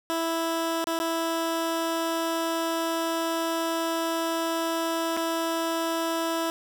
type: tone with dropouts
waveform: 15% pulse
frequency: 329.6 Hz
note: E4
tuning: in tune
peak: -19 dBFS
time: 0.1-6.5 s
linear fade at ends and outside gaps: 0 ms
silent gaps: 0.842-0.871 / 0.99-1 / 5.167-5.173 s
effects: none